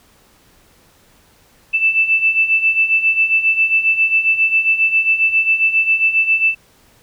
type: beating tone pair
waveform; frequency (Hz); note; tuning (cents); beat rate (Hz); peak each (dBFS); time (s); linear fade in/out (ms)
sine; 2641 / 2648.4; E7 / E7; +3 / +7; 7.4; -18 / -13; 1.73-6.55; 20
effects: pink hiss -52 dBFS RMS until 7.02 s